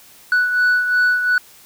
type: beating tone pair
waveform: sine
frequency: 1480 / 1482.8 Hz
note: F#6 / F#6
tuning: 0 / +3 cents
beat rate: 2.8 Hz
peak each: -12 / -19 dBFS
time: 0.32-1.38 s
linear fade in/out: 2 ms
effects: tanh soft clip ceiling -11 dBFS + white hiss -46 dBFS RMS until 1.65 s